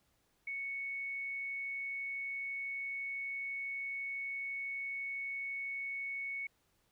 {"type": "tone", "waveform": "sine", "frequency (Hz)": 2217, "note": "C#7", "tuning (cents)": 0, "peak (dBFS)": -37, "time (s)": [0.47, 6.47], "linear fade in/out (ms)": 5, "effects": ["pink hiss -75 dBFS RMS until 6.91 s"]}